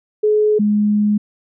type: tone pair in turn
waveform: sine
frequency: 424.6 / 208.8 Hz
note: G#4 / G#3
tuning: +38 / +10 cents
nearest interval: octave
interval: 1228 cents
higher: first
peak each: -11 / -12 dBFS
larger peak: first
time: 0.23-0.59 / 0.59-1.18 s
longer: second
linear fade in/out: 10 ms
effects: none